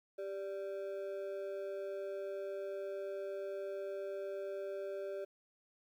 triangle ring-modulated tone, 489.4 Hz, B4, 16 cents flat, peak -34 dBFS, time 0.18-5.25 s, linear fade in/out 10 ms, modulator 95.7 Hz, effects 12-bit

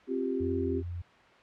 sine chord, C suspended fourth, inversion none, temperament equal with one note detuned, 264.1 / 349.2 / 392 Hz, C4 / F4 / G4, +16 / 0 / 0 cents, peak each -32 / -35 / -32 dBFS, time 0.07-0.83 s, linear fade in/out 50 ms
sine tone, 87.31 Hz, F2, in tune, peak -34 dBFS, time 0.4-1.02 s, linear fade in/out 10 ms
effects white hiss -56 dBFS RMS until 1.42 s + low-pass 2000 Hz 12 dB/octave

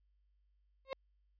35% pulse tone with exponential growth, 535 Hz, C5, 38 cents sharp, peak -32 dBFS, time 0.85-0.93 s, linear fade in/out 0 ms, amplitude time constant 17 ms, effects added 50 Hz sine -70 dBFS peak until 1.39 s + resampled to 11025 Hz

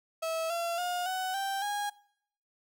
35% pulse tone with pitch steps, 650 / 681.1 / 713.8 / 747.9 / 783.8 / 821.3 Hz, E5 / F5 / F5 / F#5 / G5 / G#5, -24 / -44 / +38 / +18 / 0 / -20 cents, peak -29 dBFS, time 0.22-1.9 s, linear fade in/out 10 ms, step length 280 ms, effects noise-tail reverb RT60 0.7 s tail -23 dB re dry

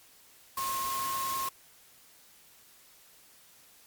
sine tone in noise, 1073 Hz, C6, 43 cents sharp, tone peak -31 dBFS, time 0.57-1.49 s, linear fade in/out 5 ms, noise white, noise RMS -37 dBFS, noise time 0.57-1.49 s, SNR +3 dB, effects white hiss -58 dBFS RMS until 3.86 s + MP3 96 kbps

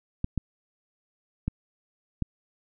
clicks, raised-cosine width 5 ms, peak -14 dBFS, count 4, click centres 0.244 / 0.377 / 1.48 / 2.223 s, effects none

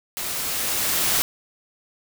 white noise with level ramp, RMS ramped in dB -29 to -20 dBFS, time 0.17-1.22 s, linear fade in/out 0 ms, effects none

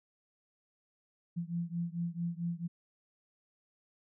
sine beating tone pair, 169 / 173.5 Hz, E3 / F3, +43 / -11 cents, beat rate 4.5 Hz, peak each -36 / -37 dBFS, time 1.36-2.68 s, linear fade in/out 20 ms, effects none

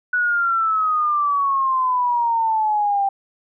sine exponential sweep, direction down, 1480 to 784 Hz, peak -16 dBFS, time 0.13-3.09 s, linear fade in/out 5 ms, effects none

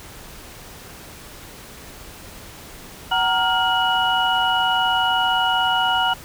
sine tone cluster, 751 / 934 / 1409 / 2920 Hz, F#5 / A#5 / F6 / F#7, +26 / +3 / +15 / -24 cents, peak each -22 dBFS, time 3.11-6.14 s, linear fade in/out 10 ms, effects pink hiss -40 dBFS RMS until 6.24 s

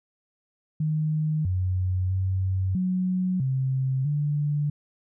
sine tone with pitch steps, 154.6 / 92.2 / 94.4 / 184.1 / 132.1 / 146.9 Hz, D#3 / F#2 / F#2 / F#3 / C3 / D3, -11 / -6 / +35 / -8 / +17 / +1 cents, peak -22 dBFS, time 0.8-4.7 s, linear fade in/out 5 ms, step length 650 ms, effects none

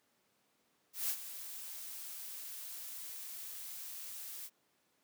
blue noise with ADSR envelope, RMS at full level -34 dBFS, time 0.93-4.5 s, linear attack 160 ms, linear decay 68 ms, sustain -12 dB, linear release 47 ms, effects pink hiss -75 dBFS RMS until 5.03 s + high-pass 200 Hz 12 dB/octave

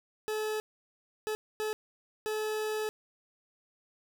40% pulse tone bursts at uneven times, 430.2 Hz, A4, 39 cents flat, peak -30 dBFS, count 4, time 0.28-0.6 / 1.27-1.35 / 1.6-1.73 / 2.26-2.89 s, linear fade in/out 0 ms, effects none

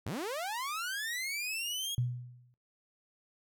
sawtooth linear sweep, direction up, 73.2 to 3322 Hz, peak -31 dBFS, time 0.06-1.95 s, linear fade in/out 5 ms
sine tone with exponential decay, 122.9 Hz, B2, 8 cents flat, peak -25 dBFS, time 1.98-2.54 s, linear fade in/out 0 ms, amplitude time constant 120 ms
effects noise-tail reverb RT60 0.4 s tail -25 dB re dry

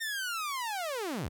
sawtooth linear sweep, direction down, 1838 to 49 Hz, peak -29 dBFS, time 0-1.29 s, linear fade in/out 20 ms, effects none

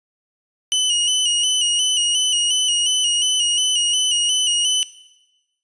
sawtooth tone with vibrato, 2947 Hz, F#7, 8 cents flat, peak -12 dBFS, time 0.72-4.83 s, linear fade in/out 0 ms, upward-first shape square, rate 2.8 Hz, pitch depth 41 cents each way, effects noise-tail reverb RT60 1.0 s tail -18 dB re dry + resampled to 22050 Hz

